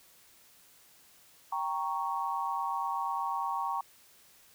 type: chord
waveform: sine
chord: G diminished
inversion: none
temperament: equal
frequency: 784 / 932.3 / 1108.7 Hz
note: G5 / Bb5 / Db6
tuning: 0 / 0 / 0 cents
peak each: -36 / -34 / -34 dBFS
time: 1.52-3.81 s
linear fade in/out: 5 ms
effects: white hiss -60 dBFS RMS until 4.54 s